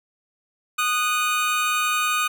25% pulse tone pair together, 1235.2 / 1480 Hz, D#6 / F#6, -13 / 0 cents, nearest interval minor third, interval 313 cents, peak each -17 / -24 dBFS, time 0.78-2.28 s, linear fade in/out 10 ms, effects none

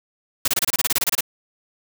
white noise bursts, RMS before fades -19 dBFS, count 14, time 0.45-1.208 s, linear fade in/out 5 ms, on 30 ms, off 26 ms, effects none

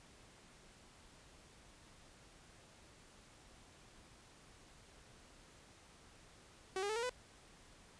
sawtooth tone with pitch steps, 378.8 / 406 / 435.1 / 466.4 / 499.8 Hz, F#4 / G#4 / A4 / A#4 / B4, +41 / -39 / -19 / +1 / +21 cents, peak -33 dBFS, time 6.76-7.095 s, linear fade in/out 2 ms, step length 67 ms, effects pink hiss -62 dBFS RMS until 7.99 s + resampled to 22050 Hz

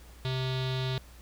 square tone with low-pass filter, 130 Hz, C3, 11 cents flat, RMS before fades -31 dBFS, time 0.25-0.98 s, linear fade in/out 0 ms, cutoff 3800 Hz, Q 5.2, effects added 60 Hz sine -49 dBFS peak until 1.21 s + pink hiss -56 dBFS RMS until 1.21 s

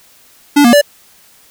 square tone with pitch steps, 289.1 / 237.6 / 581 Hz, D4 / A#3 / D5, -27 / +33 / -19 cents, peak -5 dBFS, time 0.56-0.815 s, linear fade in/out 10 ms, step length 85 ms, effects white hiss -46 dBFS RMS until 1.5 s

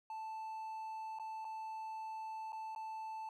triangle tone with dropouts, 880 Hz, A5, in tune, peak -40 dBFS, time 0.1-3.29 s, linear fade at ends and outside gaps 2 ms, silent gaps 1.188-1.197 / 1.446-1.45 / 2.522-2.529 / 2.75-2.76 s, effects none

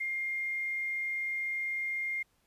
sine tone with quantisation, 2118 Hz, C7, 21 cents sharp, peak -31 dBFS, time 0-2.23 s, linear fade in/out 10 ms, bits 10, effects pink hiss -72 dBFS RMS until 2.46 s + resampled to 32000 Hz

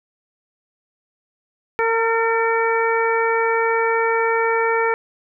harmonic tone with a mistuned harmonic, 456.1 Hz, A#4, 38 cents flat, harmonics 1 / 2 / 3 / 4 / 5, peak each -19 / -22 / -24 / -25 / -26 dBFS, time 1.79-4.94 s, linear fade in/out 0 ms, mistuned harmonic 4, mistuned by -22 cents, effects none

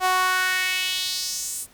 sawtooth tone with high-pass filter sweep, 370 Hz, F#4, in tune, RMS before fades -24 dBFS, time 0-1.67 s, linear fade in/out 50 ms, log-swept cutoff 800 to 9400 Hz, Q 2.6, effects pink hiss -54 dBFS RMS until 1.73 s

